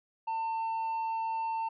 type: tone with tanh clipping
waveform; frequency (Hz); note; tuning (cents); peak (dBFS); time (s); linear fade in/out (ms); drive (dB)
triangle; 899; A5; +37; -31; 0.27-1.69; 10; 8
effects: none